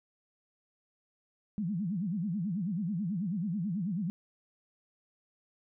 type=tone with vibrato; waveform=sine; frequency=187.6 Hz; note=F#3; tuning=24 cents sharp; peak=-30 dBFS; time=1.58-4.1 s; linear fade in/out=0 ms; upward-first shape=sine; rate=9.2 Hz; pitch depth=260 cents each way; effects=none